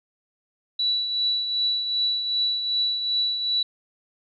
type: tone with tremolo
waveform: sine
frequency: 3940 Hz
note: B7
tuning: 5 cents flat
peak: -19 dBFS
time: 0.79-3.63 s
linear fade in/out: 5 ms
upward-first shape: triangle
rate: 2.6 Hz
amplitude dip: 55%
effects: none